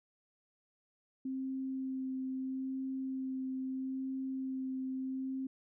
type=tone with vibrato; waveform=sine; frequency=263.1 Hz; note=C4; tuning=10 cents sharp; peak=-35 dBFS; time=1.25-5.47 s; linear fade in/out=5 ms; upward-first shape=sine; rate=0.77 Hz; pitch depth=11 cents each way; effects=none